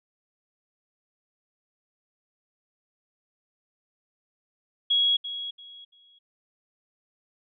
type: tone with echo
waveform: sine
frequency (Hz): 3322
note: G#7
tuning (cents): 0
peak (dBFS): -19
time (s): 4.9-5.17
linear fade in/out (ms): 10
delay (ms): 340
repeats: 3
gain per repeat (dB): -12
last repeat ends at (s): 6.19
effects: none